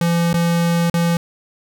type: tone with dropouts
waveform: square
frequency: 170 Hz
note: F3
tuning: 46 cents flat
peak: -15 dBFS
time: 0.01-1.17 s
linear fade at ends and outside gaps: 2 ms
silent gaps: 0.331-0.341 / 0.899-0.94 s
effects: none